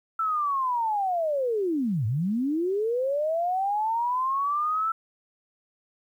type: linear two-way sweep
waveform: sine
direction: down then up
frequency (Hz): 1336 to 101.3 to 1336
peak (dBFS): -23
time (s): 0.19-4.92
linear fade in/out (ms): 5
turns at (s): 2.06
effects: 10-bit